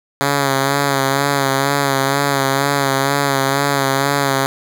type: tone with vibrato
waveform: 5% pulse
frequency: 138.59 Hz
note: C#3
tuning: in tune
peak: -3 dBFS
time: 0.21-4.46 s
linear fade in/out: 0 ms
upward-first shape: sine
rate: 2.1 Hz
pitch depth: 41 cents each way
effects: none